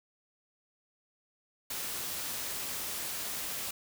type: noise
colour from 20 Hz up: white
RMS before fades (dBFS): -37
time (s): 1.7-3.71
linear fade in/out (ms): 5
effects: none